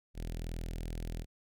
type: tone with notch filter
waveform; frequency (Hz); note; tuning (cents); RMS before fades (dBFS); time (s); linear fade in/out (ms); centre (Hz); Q
sawtooth; 41.2; E1; 0; -39; 0.14-1.26; 50; 1100; 0.74
effects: none